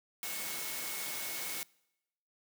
sine tone in noise, 2196 Hz, C#7, 17 cents flat, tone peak -47 dBFS, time 0.23-1.63 s, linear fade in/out 0 ms, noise white, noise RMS -39 dBFS, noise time 0.23-1.63 s, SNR -11 dB, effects noise-tail reverb RT60 0.9 s tail -25 dB re dry + high-pass 150 Hz 12 dB/octave

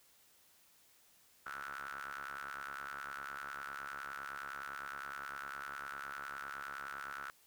sawtooth ring-modulated tone, 69.8 Hz, C#2, 13 cents sharp, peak -36 dBFS, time 1.46-7.3 s, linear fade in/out 0 ms, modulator 1400 Hz, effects white hiss -67 dBFS RMS until 7.46 s

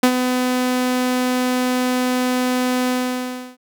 sawtooth tone with ADSR envelope, 251.8 Hz, B3, 34 cents sharp, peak -5 dBFS, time 0.03-3.57 s, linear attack 6 ms, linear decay 71 ms, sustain -8 dB, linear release 680 ms, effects none

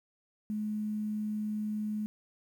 sine tone with quantisation, 212.4 Hz, G#3, 39 cents sharp, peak -31 dBFS, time 0.5-2.06 s, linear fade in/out 0 ms, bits 10, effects none

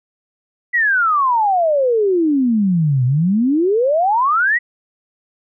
sine exponential two-way sweep, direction down then up, 1989 to 121.5 to 1989 Hz, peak -12 dBFS, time 0.73-4.59 s, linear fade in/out 20 ms, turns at 3.05 s, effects none

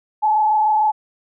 sine tone with frequency modulation, 857 Hz, A5, 46 cents flat, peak -13 dBFS, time 0.22-0.92 s, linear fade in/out 20 ms, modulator 26.7 Hz, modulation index 0.73, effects none

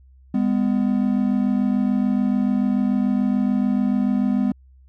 triangle tone pair together, 203.4 / 250.3 Hz, G#3 / B3, -36 / +23 cents, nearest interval major third, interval 359 cents, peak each -18 dBFS, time 0.34-4.52 s, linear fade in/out 5 ms, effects added 65 Hz sine -47 dBFS peak until 4.88 s

